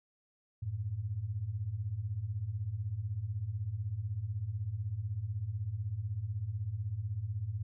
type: beating tone pair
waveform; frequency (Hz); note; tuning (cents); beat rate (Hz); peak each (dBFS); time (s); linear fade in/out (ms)
sine; 92.5 / 108.5; F#2 / A2; 0 / -24; 16; -39 / -35; 0.62-7.63; 10
effects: none